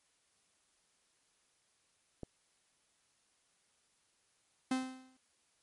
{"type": "click", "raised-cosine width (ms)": 2, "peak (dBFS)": -29, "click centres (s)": 2.233}
{"type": "tone with exponential decay", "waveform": "45% pulse", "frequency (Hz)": 259.3, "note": "C4", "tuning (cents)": -15, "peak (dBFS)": -29, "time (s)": [4.71, 5.17], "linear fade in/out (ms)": 5, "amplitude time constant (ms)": 100}
{"effects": ["white hiss -74 dBFS RMS until 5.62 s", "MP3 48 kbps"]}